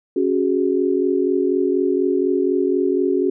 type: chord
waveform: sine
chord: C# suspended fourth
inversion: none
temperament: equal with one note detuned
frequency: 277.2 / 370 / 414.1 Hz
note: C#4 / F#4 / G#4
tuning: 0 / 0 / -5 cents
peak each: -21 / -18 / -22 dBFS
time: 0.16-3.3 s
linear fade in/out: 5 ms
effects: none

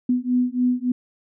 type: beating tone pair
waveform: sine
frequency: 247 / 250.5 Hz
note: B3 / B3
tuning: 0 / +25 cents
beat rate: 3.5 Hz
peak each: -21 dBFS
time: 0.09-0.92 s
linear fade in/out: 5 ms
effects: none

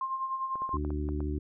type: tone with tremolo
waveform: sine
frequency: 1058 Hz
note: C6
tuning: 19 cents sharp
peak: -28 dBFS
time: 0.01-0.77 s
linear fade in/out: 2 ms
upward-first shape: sine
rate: 10 Hz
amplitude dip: 55%
type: clicks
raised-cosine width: 1 ms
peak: -29 dBFS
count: 7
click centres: 0.556 / 0.62 / 0.692 / 0.849 / 0.905 / 1.089 / 1.205 s
type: harmonic tone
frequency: 74 Hz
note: D2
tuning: 14 cents sharp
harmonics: 1 / 2 / 3 / 4 / 5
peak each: -31 / -41 / -43 / -36 / -39 dBFS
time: 0.73-1.39 s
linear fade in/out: 10 ms
effects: none

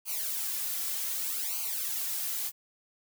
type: noise with flanger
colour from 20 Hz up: blue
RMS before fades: -33 dBFS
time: 0.05-2.52 s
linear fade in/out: 50 ms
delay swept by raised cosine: 0.55 to 3.25 ms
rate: 0.65 Hz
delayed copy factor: -0.85
effects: none

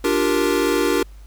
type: chord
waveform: square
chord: G minor seventh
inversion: second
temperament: equal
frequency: 293.7 / 349.2 / 392 / 466.2 Hz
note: D4 / F4 / G4 / Bb4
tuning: 0 / 0 / 0 / 0 cents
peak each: -23 dBFS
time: 0.04-1.03 s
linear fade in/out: 5 ms
effects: added 50 Hz sine -38 dBFS peak until 1.26 s + pink hiss -55 dBFS RMS until 1.26 s

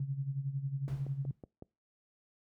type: tone with tremolo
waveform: sine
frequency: 137.4 Hz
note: C#3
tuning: 15 cents flat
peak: -30 dBFS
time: 0-1.31 s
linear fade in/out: 2 ms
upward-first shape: sine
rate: 11 Hz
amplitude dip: 70%
type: noise with exponential decay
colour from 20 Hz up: brown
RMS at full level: -42 dBFS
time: 0.88-1.44 s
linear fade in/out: 0 ms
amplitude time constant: 120 ms
type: click train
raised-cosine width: 2 ms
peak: -33 dBFS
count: 5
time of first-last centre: 0.88-1.623 s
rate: 5.38 Hz
effects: noise-tail reverb RT60 0.3 s tail -25 dB re dry + high-pass 60 Hz 12 dB/octave

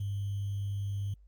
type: tone with sample-and-hold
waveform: sine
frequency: 100 Hz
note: G2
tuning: 35 cents sharp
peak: -31 dBFS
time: 0-1.14 s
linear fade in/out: 5 ms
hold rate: 3150 Hz
effects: added 50 Hz sine -54 dBFS peak until 1.27 s + Opus 24 kbps

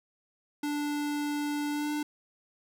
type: tone with pitch glide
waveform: square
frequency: 293.2 to 297.6 Hz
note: D4 to D4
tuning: -3 to +23 cents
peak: -30 dBFS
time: 0.63-2.03 s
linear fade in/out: 5 ms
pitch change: +26 cents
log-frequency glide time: 1.71-1.92 s
effects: none

